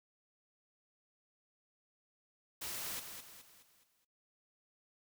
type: noise with echo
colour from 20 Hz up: white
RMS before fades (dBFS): -42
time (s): 2.61-3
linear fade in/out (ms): 10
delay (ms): 210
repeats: 5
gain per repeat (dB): -7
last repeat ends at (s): 4.05
effects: noise-tail reverb RT60 0.2 s tail -19 dB re dry